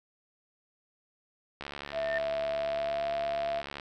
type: click train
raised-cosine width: 0.3 ms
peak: -22 dBFS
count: 157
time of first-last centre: 1.61-3.798 s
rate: 71.3 Hz
type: tone with exponential growth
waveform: sine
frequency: 1805 Hz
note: A6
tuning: 44 cents sharp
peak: -28 dBFS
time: 1.85-2.18 s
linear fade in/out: 2 ms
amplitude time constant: 71 ms
type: tone with pitch glide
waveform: sine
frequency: 659.3 to 677.1 Hz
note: E5 to E5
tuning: 0 to +46 cents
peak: -29 dBFS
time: 1.92-3.63 s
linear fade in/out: 50 ms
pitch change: +46 cents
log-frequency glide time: 2.5-3.07 s
effects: none